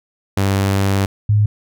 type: tone pair in turn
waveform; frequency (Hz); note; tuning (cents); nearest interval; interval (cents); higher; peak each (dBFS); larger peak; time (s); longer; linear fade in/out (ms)
sawtooth / sine; 98 / 104.88; G2 / G#2; 0 / +17; minor second; 117; second; -10; neither; 0.37-1.06 / 1.29-1.46; first; 5
effects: none